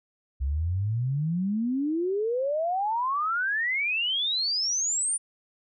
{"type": "exponential sweep", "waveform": "sine", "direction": "up", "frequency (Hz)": [64.3, 9397], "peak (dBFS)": -24, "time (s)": [0.4, 5.18], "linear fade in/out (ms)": 20, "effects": []}